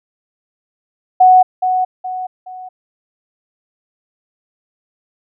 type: tone with echo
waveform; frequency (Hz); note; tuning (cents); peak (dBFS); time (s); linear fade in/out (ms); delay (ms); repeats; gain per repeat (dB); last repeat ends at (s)
sine; 740; F#5; 0; -4; 1.2-1.43; 10; 420; 3; -8; 2.69
effects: none